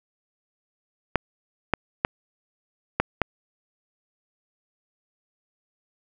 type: clicks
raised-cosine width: 0.5 ms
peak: -4 dBFS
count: 5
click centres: 1.157 / 1.737 / 2.049 / 3 / 3.217 s
effects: none